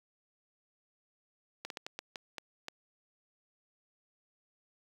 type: slowing click train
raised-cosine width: 0.2 ms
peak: -22 dBFS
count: 8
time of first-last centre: 1.65-2.684 s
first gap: 52 ms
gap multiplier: 1.34
effects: high-pass 200 Hz 12 dB/octave + 8-bit